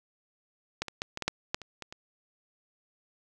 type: clicks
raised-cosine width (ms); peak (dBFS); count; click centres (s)
0.2; -13 / -20 / -14 / -18 / -15 / -9 / -10 / -26 / -22 / -25; 10; 0.82 / 0.883 / 1.019 / 1.174 / 1.223 / 1.28 / 1.545 / 1.617 / 1.823 / 1.925
effects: none